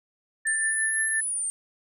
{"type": "tone with tremolo", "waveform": "sine", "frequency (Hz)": 1770, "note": "A6", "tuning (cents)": 10, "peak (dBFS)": -23, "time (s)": [0.45, 1.21], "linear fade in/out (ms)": 10, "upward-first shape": "triangle", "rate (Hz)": 5.8, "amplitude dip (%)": 45}
{"type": "linear two-way sweep", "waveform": "sine", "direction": "up then down", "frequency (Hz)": [8700, 11000, 8700], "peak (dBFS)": -26, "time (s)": [0.47, 1.5], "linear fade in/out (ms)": 0, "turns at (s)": 1.04}
{"effects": []}